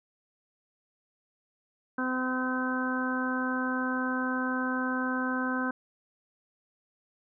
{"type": "harmonic tone", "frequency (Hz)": 256.1, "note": "C4", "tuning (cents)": -37, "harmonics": [1, 2, 3, 4, 5, 6], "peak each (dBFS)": [-30, -38, -41, -36, -38, -33], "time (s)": [1.98, 5.71], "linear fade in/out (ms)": 5, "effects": []}